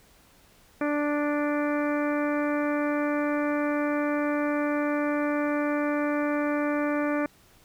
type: harmonic tone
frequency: 293.7 Hz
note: D4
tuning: in tune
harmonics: 1 / 2 / 3 / 4 / 5 / 6 / 7 / 8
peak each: -26 / -29 / -38 / -35 / -37 / -38 / -43 / -41 dBFS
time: 0.81-7.26 s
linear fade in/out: 2 ms
effects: pink hiss -58 dBFS RMS until 7.64 s